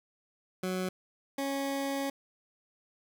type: tone pair in turn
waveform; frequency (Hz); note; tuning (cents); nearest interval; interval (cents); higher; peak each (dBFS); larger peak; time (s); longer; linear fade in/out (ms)
20% pulse; 185 / 275.7; F#3 / C#4; 0 / -9; perfect fifth; 691; second; -26; neither; 0.63-0.89 / 1.38-2.1; second; 5
effects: none